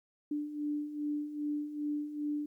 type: beating tone pair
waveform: sine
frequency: 293.7 / 296.2 Hz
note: D4 / D4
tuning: 0 / +15 cents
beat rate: 2.5 Hz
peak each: -40 / -34 dBFS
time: 0.31-2.46 s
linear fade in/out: 5 ms
effects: 12-bit